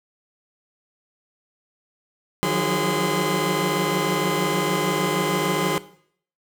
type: tone cluster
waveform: 20% pulse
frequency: 154.5 / 178.6 / 185.1 / 409.7 / 1027 Hz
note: D#3 / F3 / F#3 / G#4 / C6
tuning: -12 / +39 / +1 / -24 / -33 cents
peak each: -22 dBFS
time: 2.43-5.78 s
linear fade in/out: 0 ms
effects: noise-tail reverb RT60 0.6 s tail -17 dB re dry